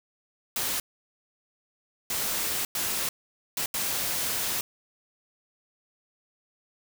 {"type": "noise bursts at uneven times", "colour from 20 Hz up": "white", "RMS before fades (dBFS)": -29, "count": 5, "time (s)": [[0.56, 0.8], [2.1, 2.65], [2.75, 3.09], [3.57, 3.66], [3.74, 4.61]], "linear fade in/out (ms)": 2, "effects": []}